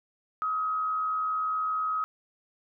sine tone with frequency modulation, 1269 Hz, D#6, 34 cents sharp, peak -26 dBFS, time 0.42-2.04 s, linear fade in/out 0 ms, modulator 84.8 Hz, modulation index 0.38, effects none

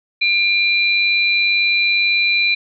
sine tone pair together, 2388 / 4001 Hz, D7 / B7, +28 / +22 cents, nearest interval major sixth, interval 894 cents, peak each -14 / -19 dBFS, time 0.21-2.55 s, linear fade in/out 10 ms, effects none

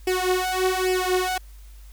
sawtooth tone with flanger, 370 Hz, F#4, in tune, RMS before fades -23 dBFS, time 0.07-1.38 s, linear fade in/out 5 ms, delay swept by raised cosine 0.38 to 4.08 ms, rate 1.2 Hz, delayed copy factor +0.95, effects added 50 Hz sine -41 dBFS peak until 1.92 s + white hiss -56 dBFS RMS until 1.92 s

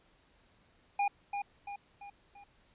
square tone with echo, 809 Hz, G#5, 46 cents flat, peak -28 dBFS, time 0.99-1.08 s, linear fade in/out 5 ms, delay 340 ms, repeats 4, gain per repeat -6 dB, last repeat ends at 2.44 s, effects pink hiss -67 dBFS RMS until 2.74 s + resampled to 8000 Hz

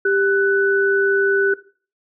sine tone pair together, 394.5 / 1491.5 Hz, G4 / F#6, +11 / +13 cents, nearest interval octave + major seventh, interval 2302 cents, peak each -17 dBFS, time 0.05-1.54 s, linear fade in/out 5 ms, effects noise-tail reverb RT60 0.4 s tail -17 dB re dry

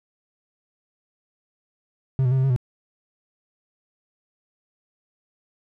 triangle tone with pitch steps, 132.7 / 124.8 / 132.9 / 131 / 135.3 / 124.5 Hz, C3 / B2 / C3 / C3 / C#3 / B2, +25 / +19 / +27 / +2 / -42 / +14 cents, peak -15 dBFS, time 2.19-2.562 s, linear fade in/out 0 ms, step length 62 ms, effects none

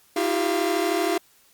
45% pulse tone cluster, 323.1 / 356 / 395.5 / 688 Hz, E4 / F4 / G4 / F5, -35 / +33 / +15 / -26 cents, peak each -27 dBFS, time 0.16-1.18 s, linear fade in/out 5 ms, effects white hiss -58 dBFS RMS until 1.53 s + Opus 48 kbps

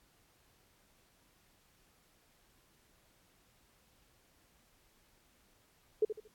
sine tone with echo, 430.3 Hz, A4, 39 cents flat, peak -24 dBFS, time 6.02-6.05 s, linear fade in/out 5 ms, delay 76 ms, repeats 3, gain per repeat -10 dB, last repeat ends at 6.278 s, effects pink hiss -69 dBFS RMS until 6.34 s + AAC 64 kbps

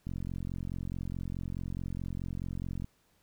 click train, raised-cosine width 5 ms, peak -25 dBFS, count 125, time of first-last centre 0.07-2.844 s, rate 44.7 Hz, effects pink hiss -70 dBFS RMS until 3.22 s

